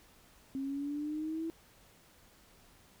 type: exponential sweep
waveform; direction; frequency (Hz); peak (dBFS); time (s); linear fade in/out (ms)
sine; up; 267.2 to 330; -34; 0.55-1.5; 0
effects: pink hiss -62 dBFS RMS until 3 s